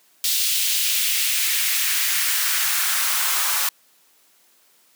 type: noise with high-pass filter sweep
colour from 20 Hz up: white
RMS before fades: -21 dBFS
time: 0.24-3.69 s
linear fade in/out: 2 ms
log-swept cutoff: 3500 to 1000 Hz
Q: 1.6
effects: white hiss -58 dBFS RMS until 4.95 s + high-pass 200 Hz 12 dB/octave